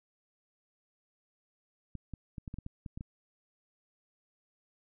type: clicks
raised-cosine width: 5 ms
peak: -28 dBFS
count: 10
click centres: 1.953 / 2.137 / 2.382 / 2.478 / 2.541 / 2.586 / 2.664 / 2.862 / 2.975 / 3.009 s
effects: none